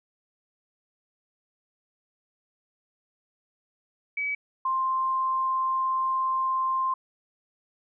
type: tone pair in turn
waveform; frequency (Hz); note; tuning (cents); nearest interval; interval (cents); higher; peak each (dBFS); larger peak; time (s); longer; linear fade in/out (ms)
sine; 2281 / 1049.5; C#7 / C6; +49 / +5; octave + minor second; 1344; first; -26 / -23; second; 4.17-4.35 / 4.65-6.94; second; 5
effects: none